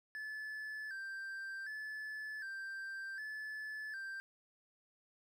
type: tone with vibrato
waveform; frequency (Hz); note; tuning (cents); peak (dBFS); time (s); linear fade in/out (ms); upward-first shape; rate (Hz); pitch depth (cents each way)
triangle; 1650; G#6; -12; -40; 0.15-4.2; 0; square; 0.66; 82
effects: none